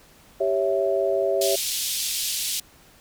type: chord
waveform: sine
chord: C# diminished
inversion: second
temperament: equal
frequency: 392 / 554.4 / 659.3 Hz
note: G4 / C#5 / E5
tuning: 0 / 0 / 0 cents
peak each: -24 / -24 / -24 dBFS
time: 0.4-1.56 s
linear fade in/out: 10 ms
type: band-pass noise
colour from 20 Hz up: pink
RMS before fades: -27 dBFS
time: 1.41-2.6 s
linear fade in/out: 5 ms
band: 3200 to 15000 Hz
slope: 24 dB/octave
effects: pink hiss -53 dBFS RMS until 3 s